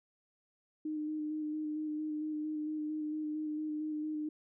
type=tone with vibrato; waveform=sine; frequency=305.8 Hz; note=D#4; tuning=30 cents flat; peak=-34 dBFS; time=0.85-4.29 s; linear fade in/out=5 ms; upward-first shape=square; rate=4.4 Hz; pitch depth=15 cents each way; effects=none